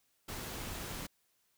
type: noise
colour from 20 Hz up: pink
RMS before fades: -42 dBFS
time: 0.28-1.07 s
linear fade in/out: 10 ms
effects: white hiss -75 dBFS RMS until 1.57 s